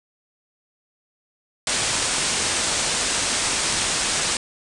white low-pass noise, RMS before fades -23 dBFS, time 1.67-4.37 s, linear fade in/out 2 ms, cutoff 9400 Hz, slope 96 dB/octave, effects none

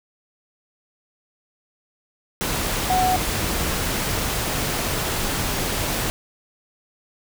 sine tone in noise, 740 Hz, F#5, in tune, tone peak -17 dBFS, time 2.9-3.16 s, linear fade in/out 0 ms, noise pink, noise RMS -24 dBFS, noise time 2.41-6.1 s, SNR +4 dB, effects none

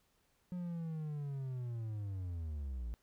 triangle linear sweep, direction down, 181.1 to 54.6 Hz, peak -36 dBFS, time 0.52-2.94 s, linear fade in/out 0 ms, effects pink hiss -75 dBFS RMS until 3.02 s

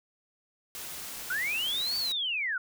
white noise, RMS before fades -40 dBFS, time 0.75-2.12 s, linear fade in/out 0 ms
sine linear two-way sweep, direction up then down, 1399 to 4599 to 1399 Hz, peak -28 dBFS, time 1.3-2.58 s, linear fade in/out 5 ms, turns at 1.97 s
effects none

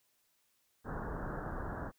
pink low-pass noise, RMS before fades -40 dBFS, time 0.84-1.92 s, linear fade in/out 50 ms, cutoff 1700 Hz, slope 96 dB/octave, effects white hiss -75 dBFS RMS until 1.98 s

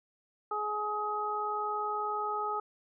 harmonic tone, 420.8 Hz, G#4, 23 cents sharp, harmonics 1 / 2 / 3, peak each -38 / -35 / -33 dBFS, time 0.51-2.6 s, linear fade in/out 5 ms, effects none

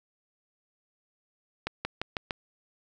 accelerating click train, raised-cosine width 0.3 ms, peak -14 dBFS, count 5, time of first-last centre 1.67-2.308 s, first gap 180 ms, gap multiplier 0.92, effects none

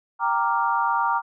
sine chord, G minor seventh, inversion none, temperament equal, 784 / 932.3 / 1174.7 / 1396.9 Hz, G5 / Bb5 / D6 / F6, 0 / 0 / 0 / 0 cents, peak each -28 / -22 / -25 / -28 dBFS, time 0.19-1.22 s, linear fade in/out 50 ms, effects none

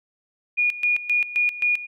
sine tone with tremolo, 2442 Hz, D#7, 33 cents flat, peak -17 dBFS, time 0.57-1.87 s, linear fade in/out 20 ms, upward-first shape square, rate 3.8 Hz, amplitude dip 80%, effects none

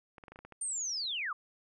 clicks, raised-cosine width 0.5 ms, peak -34 dBFS, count 8, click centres 0.182 / 0.238 / 0.282 / 0.32 / 0.359 / 0.39 / 0.45 / 0.523 s
sine linear sweep, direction down, 8990 to 1081 Hz, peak -33 dBFS, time 0.61-1.33 s, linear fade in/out 5 ms
effects none

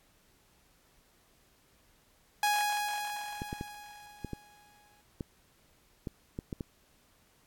sawtooth tone with exponential decay, 830.6 Hz, G#5, in tune, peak -21 dBFS, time 2.43-5.01 s, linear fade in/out 2 ms, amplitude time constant 560 ms
clicks, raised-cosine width 3 ms, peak -23 dBFS, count 10, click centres 3.419 / 3.529 / 3.611 / 4.247 / 4.333 / 5.208 / 6.072 / 6.389 / 6.528 / 6.608 s
effects pink hiss -66 dBFS RMS until 7.46 s + AAC 64 kbps

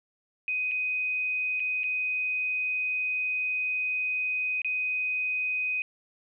sine tone with dropouts, 2504 Hz, D#7, 10 cents sharp, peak -26 dBFS, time 0.48-5.82 s, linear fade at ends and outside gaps 1 ms, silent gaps 0.713-0.717 / 1.597-1.602 / 1.834-1.84 / 4.618-4.646 s, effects none

